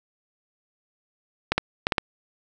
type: clicks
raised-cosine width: 0.3 ms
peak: -4 dBFS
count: 5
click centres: 1.52 / 1.58 / 1.869 / 1.922 / 1.982 s
effects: none